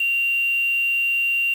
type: tone with quantisation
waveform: sine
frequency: 2765 Hz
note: F7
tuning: 18 cents flat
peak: -18 dBFS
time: 0-1.54 s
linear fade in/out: 5 ms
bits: 6
effects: none